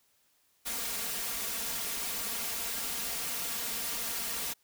white noise with comb filter, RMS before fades -35 dBFS, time 0.65-4.54 s, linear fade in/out 20 ms, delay 4.3 ms, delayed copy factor +0.7, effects white hiss -70 dBFS RMS until 4.63 s

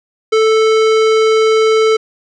sine tone with hard clipping, 440 Hz, A4, in tune, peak -10 dBFS, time 0.32-1.97 s, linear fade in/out 10 ms, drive 18 dB, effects resampled to 24000 Hz

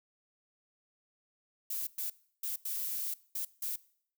violet noise bursts at uneven times, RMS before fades -36 dBFS, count 6, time 1.7-1.87 / 1.98-2.1 / 2.43-2.56 / 2.65-3.14 / 3.35-3.45 / 3.62-3.76 s, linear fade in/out 5 ms, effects noise-tail reverb RT60 0.6 s tail -21 dB re dry

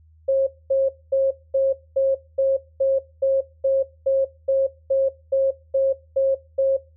sine tone bursts, 539 Hz, C#5, 49 cents flat, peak -15 dBFS, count 16, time 0.28-6.77 s, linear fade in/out 10 ms, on 190 ms, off 230 ms, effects noise-tail reverb RT60 0.3 s tail -21 dB re dry + added 79 Hz sine -50 dBFS peak until 6.96 s

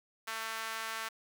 sawtooth tone with high-pass filter, 223.4 Hz, A3, 27 cents sharp, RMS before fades -39 dBFS, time 0.27-1.09 s, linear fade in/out 10 ms, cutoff 1300 Hz, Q 1.4, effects none

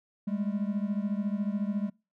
triangle beating tone pair, 200 / 214 Hz, G3 / A3, +35 / -48 cents, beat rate 14 Hz, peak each -28 / -30 dBFS, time 0.27-1.9 s, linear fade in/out 10 ms, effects noise-tail reverb RT60 0.3 s tail -26 dB re dry

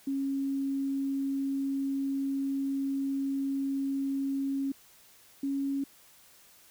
sine tone pair in turn, 273.7 / 276.2 Hz, C#4 / C#4, -22 / -6 cents, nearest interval unison, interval 16 cents, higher second, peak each -28 dBFS, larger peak neither, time 0.07-4.72 / 5.43-5.84 s, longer first, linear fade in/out 5 ms, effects white hiss -58 dBFS RMS until 6.7 s

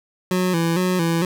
25% pulse tone with vibrato, 174.61 Hz, F3, in tune, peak -14 dBFS, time 0.31-1.25 s, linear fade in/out 2 ms, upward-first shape square, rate 2.2 Hz, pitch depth 81 cents each way, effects none

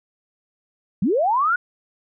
sine linear sweep, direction up, 156 to 1480 Hz, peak -16 dBFS, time 1.02-1.56 s, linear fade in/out 5 ms, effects none

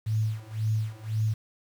sine tone with tremolo, 109.2 Hz, A2, 13 cents flat, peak -22 dBFS, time 0.06-1.34 s, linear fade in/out 10 ms, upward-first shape sine, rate 1.9 Hz, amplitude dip 95%, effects 8-bit

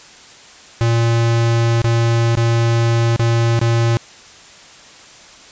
square tone with dropouts, 116.2 Hz, A#2, 5 cents flat, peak -13 dBFS, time 0.81-3.97 s, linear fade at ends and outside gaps 0 ms, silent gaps 1.817-1.843 / 2.353-2.372 / 3.162-3.195 / 3.592-3.614 s, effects white hiss -41 dBFS RMS until 5.51 s + resampled to 16000 Hz

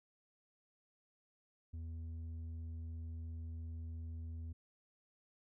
square tone with low-pass filter, 81.4 Hz, E2, 21 cents flat, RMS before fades -45 dBFS, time 1.73-4.53 s, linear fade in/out 10 ms, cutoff 160 Hz, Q 2.3, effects none

